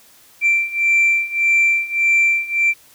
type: beating tone pair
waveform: sine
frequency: 2349 / 2350.7 Hz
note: D7 / D7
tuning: 0 / +1 cents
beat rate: 1.7 Hz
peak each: -16 / -14 dBFS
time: 0.41-2.74 s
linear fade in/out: 50 ms
effects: tanh soft clip ceiling -9 dBFS + white hiss -49 dBFS RMS until 2.94 s